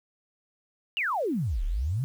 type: exponential two-way sweep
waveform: sine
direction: down then up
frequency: 2951 to 34.02 to 143 Hz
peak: -25 dBFS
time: 0.97-2.04 s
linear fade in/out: 0 ms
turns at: 1.64 s
effects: 9-bit